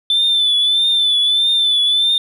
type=tone with vibrato; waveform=sine; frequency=3520 Hz; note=A7; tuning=in tune; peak=-10 dBFS; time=0.1-2.18 s; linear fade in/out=2 ms; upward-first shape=triangle; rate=1.6 Hz; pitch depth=60 cents each way; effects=tanh soft clip ceiling -9 dBFS